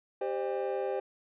triangle tone cluster, 392.5 / 523 / 604 / 803 Hz, G4 / C5 / D5 / G5, +2 / -1 / +48 / +41 cents, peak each -32 / -32 / -37 / -37 dBFS, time 0.21-1 s, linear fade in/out 5 ms, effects resampled to 8000 Hz

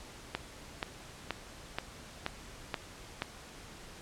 click train, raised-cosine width 0.3 ms, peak -16 dBFS, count 7, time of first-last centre 0.35-3.221 s, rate 2.09 Hz, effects pink hiss -50 dBFS RMS until 4.01 s + low-pass 9000 Hz 12 dB/octave

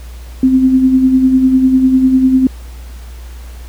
sine tone with tremolo, 260.4 Hz, C4, 8 cents flat, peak -4 dBFS, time 0.43-2.47 s, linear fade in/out 2 ms, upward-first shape sine, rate 10 Hz, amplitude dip 50%, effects added 60 Hz sine -27 dBFS peak until 3.68 s + pink hiss -41 dBFS RMS until 3.68 s

